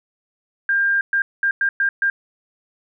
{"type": "tone bursts at uneven times", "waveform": "sine", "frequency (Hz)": 1599, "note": "G6", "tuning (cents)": 34, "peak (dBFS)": -15, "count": 6, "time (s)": [[0.69, 1.01], [1.13, 1.22], [1.43, 1.51], [1.61, 1.69], [1.8, 1.89], [2.02, 2.1]], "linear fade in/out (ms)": 2, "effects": []}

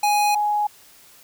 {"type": "tone pair in turn", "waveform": ["square", "sine"], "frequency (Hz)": [830.6, 834.3], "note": ["G#5", "G#5"], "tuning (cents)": [0, 8], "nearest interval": "unison", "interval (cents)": 8, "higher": "second", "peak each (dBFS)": [-17, -18], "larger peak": "first", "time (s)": [[0.03, 0.35], [0.35, 0.67]], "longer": "neither", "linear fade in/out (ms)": 5, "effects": ["white hiss -50 dBFS RMS until 1.23 s"]}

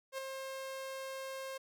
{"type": "tone with ADSR envelope", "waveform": "sawtooth", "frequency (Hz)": 533, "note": "C5", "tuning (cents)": 32, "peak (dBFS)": -32, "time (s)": [0.12, 1.58], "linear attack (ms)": 62, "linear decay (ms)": 5, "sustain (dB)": -5, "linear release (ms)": 10, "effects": []}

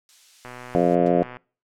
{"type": "noise", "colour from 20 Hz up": "violet", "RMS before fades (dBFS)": -39, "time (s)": [0.09, 0.95], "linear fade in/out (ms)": 0}
{"type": "click train", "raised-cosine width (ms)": 0.5, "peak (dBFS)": -23, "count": 115, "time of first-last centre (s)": [0.45, 1.369], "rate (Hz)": 124}
{"type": "harmonic tone", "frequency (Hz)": 87.31, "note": "F2", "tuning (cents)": 0, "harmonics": [2, 3, 4, 5, 6, 7, 8], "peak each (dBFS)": [-24, -24, -24, -24, -24, -24, -24], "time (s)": [0.75, 1.23], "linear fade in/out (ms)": 0}
{"type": "noise with exponential decay", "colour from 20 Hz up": "white", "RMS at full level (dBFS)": -38, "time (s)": [1.06, 1.14], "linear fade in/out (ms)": 5, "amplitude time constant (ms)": 16}
{"effects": ["noise-tail reverb RT60 0.4 s tail -24 dB re dry", "low-pass 5000 Hz 12 dB/octave"]}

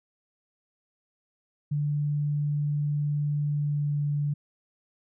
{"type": "tone with pitch glide", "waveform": "sine", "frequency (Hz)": [146.83, 145.73], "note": ["D3", "D3"], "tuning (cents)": [0, -13], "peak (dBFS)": -24, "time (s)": [1.71, 4.34], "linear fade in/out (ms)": 10, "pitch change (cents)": -13, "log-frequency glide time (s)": [3.5, 4.02], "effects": []}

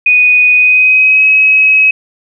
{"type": "tone with pitch glide", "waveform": "sine", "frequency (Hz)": [2483, 2553], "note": ["D#7", "D#7"], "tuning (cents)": [-4, 44], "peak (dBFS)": -4, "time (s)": [0.06, 1.91], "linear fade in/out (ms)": 5, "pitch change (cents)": 48, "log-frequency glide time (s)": [0.53, 1.26], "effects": []}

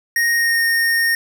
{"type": "tone with pitch glide", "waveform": "square", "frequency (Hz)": [1864.7, 1843.3], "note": ["A#6", "A#6"], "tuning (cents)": [0, -20], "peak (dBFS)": -15, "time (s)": [0.16, 1.15], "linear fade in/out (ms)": 2, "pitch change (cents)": -20, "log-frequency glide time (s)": [0.35, 0.62], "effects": ["9-bit"]}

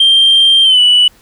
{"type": "tone with pitch glide", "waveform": "sine", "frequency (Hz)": [3171, 2959], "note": ["G7", "F#7"], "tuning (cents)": [19, -1], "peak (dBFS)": -3, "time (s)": [0, 1.08], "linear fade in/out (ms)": 5, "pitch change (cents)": -120, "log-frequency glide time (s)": [0.63, 0.8], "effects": ["tanh soft clip ceiling -2 dBFS", "pink hiss -47 dBFS RMS until 1.21 s"]}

